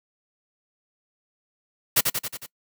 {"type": "noise with echo", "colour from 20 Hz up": "white", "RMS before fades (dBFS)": -18, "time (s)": [1.96, 2.01], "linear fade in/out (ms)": 10, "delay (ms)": 91, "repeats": 5, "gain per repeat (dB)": -4, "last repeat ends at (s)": 2.465, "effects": ["noise-tail reverb RT60 0.1 s tail -24 dB re dry"]}